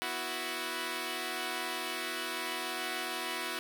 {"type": "chord", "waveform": "5% pulse", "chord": "B suspended fourth", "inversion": "none", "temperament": "equal", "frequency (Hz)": [246.9, 329.6, 370], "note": ["B3", "E4", "F#4"], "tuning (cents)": [0, 0, 0], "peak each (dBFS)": [-31, -27, -26], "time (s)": [0.02, 3.59], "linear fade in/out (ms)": 0, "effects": []}